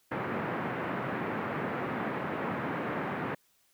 pink band-pass noise, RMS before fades -34 dBFS, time 0.11-3.35 s, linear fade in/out 10 ms, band 140 to 2000 Hz, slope 24 dB/octave, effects white hiss -69 dBFS RMS until 3.73 s

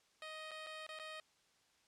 10% pulse tone with dropouts, 625 Hz, D#5, 8 cents sharp, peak -38 dBFS, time 0.22-1.2 s, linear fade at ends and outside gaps 1 ms, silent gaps 0.51-0.515 / 0.664-0.668 / 0.866-0.89 / 0.989-0.996 s, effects white hiss -73 dBFS RMS until 1.87 s + low-pass 7000 Hz 12 dB/octave

